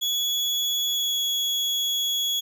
35% pulse tone with pitch glide, 3378 to 3355 Hz, G#7 to G#7, +29 to +17 cents, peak -21 dBFS, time 0.01-2.41 s, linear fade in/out 20 ms, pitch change -12 cents, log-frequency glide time 0.86-1.22 s, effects none

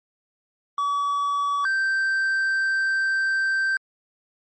triangle tone pair in turn, 1140 / 1563.1 Hz, C#6 / G6, +48 / -5 cents, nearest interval perfect fourth, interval 547 cents, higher second, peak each -19 / -18 dBFS, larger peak second, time 0.78-1.65 / 1.65-3.77 s, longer second, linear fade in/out 2 ms, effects MP3 32 kbps

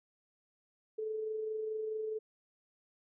sine tone with amplitude modulation, 435.2 Hz, A4, 19 cents flat, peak -33 dBFS, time 0.98-2.19 s, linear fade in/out 10 ms, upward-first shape sine, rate 24.7 Hz, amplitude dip 35%, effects none

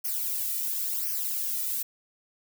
violet noise with flanger, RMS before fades -30 dBFS, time 0.04-1.83 s, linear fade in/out 10 ms, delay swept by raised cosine 0.26 to 1.86 ms, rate 0.95 Hz, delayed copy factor -0.9, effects none

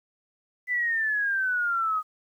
sine exponential sweep, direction down, 2010 to 1244.5 Hz, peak -23 dBFS, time 0.67-2.03 s, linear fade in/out 50 ms, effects 10-bit

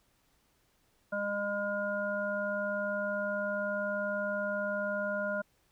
harmonic tone, 203.6 Hz, G#3, 34 cents flat, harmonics 1 / 3 / 5 / 7, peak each -39 / -33 / -44 / -35 dBFS, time 1.12-5.42 s, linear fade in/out 10 ms, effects pink hiss -71 dBFS RMS until 5.71 s

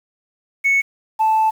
sine tone pair in turn, 2210 / 877 Hz, C#7 / A5, -6 / -6 cents, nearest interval octave + major third, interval 1600 cents, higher first, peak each -11 dBFS, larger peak neither, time 0.64-0.82 / 1.19-1.51 s, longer second, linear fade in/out 20 ms, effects tanh soft clip ceiling -10 dBFS + 7-bit

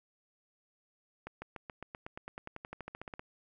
accelerating click train, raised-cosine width 0.5 ms, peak -27 dBFS, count 21, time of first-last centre 1.27-3.195 s, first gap 150 ms, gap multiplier 0.95, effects none

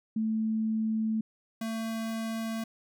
sine / square tone pair in turn, 220 / 224.5 Hz, A3 / A3, 0 / +35 cents, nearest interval unison, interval 35 cents, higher second, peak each -26 / -32 dBFS, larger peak first, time 0.16-1.21 / 1.61-2.64 s, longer first, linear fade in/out 5 ms, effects none

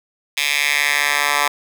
10% pulse tone with high-pass filter sweep, 144.8 Hz, D3, 24 cents flat, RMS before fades -18 dBFS, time 0.37-1.48 s, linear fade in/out 5 ms, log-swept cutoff 2700 to 1200 Hz, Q 2.3, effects none

